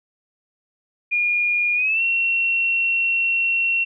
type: tone with pitch glide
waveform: sine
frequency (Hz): 2428 to 2725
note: D#7 to F7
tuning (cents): -43 to -43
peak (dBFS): -17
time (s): 1.11-3.85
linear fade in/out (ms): 20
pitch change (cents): +200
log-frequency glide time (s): 1.75-2.02
effects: none